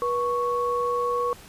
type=tone pair together; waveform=sine; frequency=484.5 / 1108.7 Hz; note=B4 / C#6; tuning=-33 / 0 cents; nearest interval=octave + major second; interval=1433 cents; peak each=-25 dBFS; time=0.02-1.33 s; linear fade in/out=0 ms; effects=pink hiss -47 dBFS RMS until 1.48 s + resampled to 32000 Hz